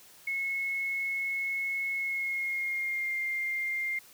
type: tone with pitch glide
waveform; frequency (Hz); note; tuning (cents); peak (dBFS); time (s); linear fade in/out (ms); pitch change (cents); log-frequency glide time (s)
sine; 2184 to 2108; C#7 to C7; -26 to +12; -29; 0.27-3.99; 5; -62; 1.92-3.17
effects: white hiss -55 dBFS RMS until 4.13 s + high-pass 60 Hz 12 dB/octave